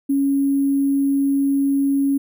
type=tone with sample-and-hold; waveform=sine; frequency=277.2 Hz; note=C#4; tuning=in tune; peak=-15 dBFS; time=0.09-2.18 s; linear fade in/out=10 ms; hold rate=11025 Hz; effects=none